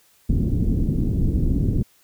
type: low-pass noise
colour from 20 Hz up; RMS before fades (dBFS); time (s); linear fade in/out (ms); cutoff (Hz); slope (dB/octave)
pink; -20; 0.29-1.83; 10; 290; 24
effects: white hiss -58 dBFS RMS until 2.03 s